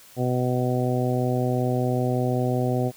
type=harmonic tone; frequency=125.3 Hz; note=B2; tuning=25 cents sharp; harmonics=1 / 2 / 3 / 4 / 5 / 6; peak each=-24 / -27 / -29 / -30 / -31 / -32 dBFS; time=0.16-2.92 s; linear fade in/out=50 ms; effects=white hiss -50 dBFS RMS until 2.96 s